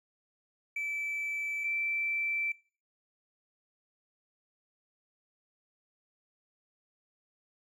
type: tone pair in turn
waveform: triangle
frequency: 2316 / 2333 Hz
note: D7 / D7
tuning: -25 / -12 cents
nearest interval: unison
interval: 13 cents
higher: second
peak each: -29 / -26 dBFS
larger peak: second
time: 0.76-1.64 / 1.64-2.52 s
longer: neither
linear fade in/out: 5 ms
effects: noise-tail reverb RT60 0.4 s tail -25 dB re dry + tanh soft clip ceiling -27 dBFS